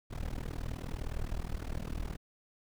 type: noise with amplitude modulation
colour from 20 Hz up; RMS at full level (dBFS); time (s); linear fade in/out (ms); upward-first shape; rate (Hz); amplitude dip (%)
brown; -33; 0.1-2.17; 20; sine; 39.5; 95
effects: none